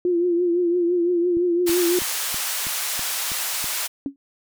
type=tone with vibrato; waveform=sine; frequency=349.2 Hz; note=F4; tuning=in tune; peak=-17 dBFS; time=0.05-1.99 s; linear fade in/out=2 ms; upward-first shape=triangle; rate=5.9 Hz; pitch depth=65 cents each way
type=click train; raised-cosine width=3 ms; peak=-24 dBFS; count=8; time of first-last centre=1.37-3.643 s; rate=3.08 Hz
type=band-pass noise; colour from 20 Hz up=white; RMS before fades=-26 dBFS; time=1.66-3.88 s; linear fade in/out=20 ms; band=750 to 16000 Hz; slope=12 dB/octave
type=tone with exponential decay; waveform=sine; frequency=277.2 Hz; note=C#4; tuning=in tune; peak=-19 dBFS; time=4.06-4.16 s; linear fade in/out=1 ms; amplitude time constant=20 ms
effects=none